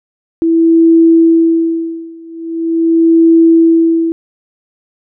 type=tone with tremolo; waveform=sine; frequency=329.6 Hz; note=E4; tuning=in tune; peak=-3 dBFS; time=0.42-4.12 s; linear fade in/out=0 ms; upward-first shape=sine; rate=0.42 Hz; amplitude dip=95%; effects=none